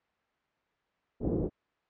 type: low-pass noise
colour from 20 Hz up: white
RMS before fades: -30 dBFS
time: 1.2-1.5 s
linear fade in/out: 50 ms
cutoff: 430 Hz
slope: 24 dB/octave
effects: white hiss -74 dBFS RMS until 1.89 s + low-pass 2000 Hz 12 dB/octave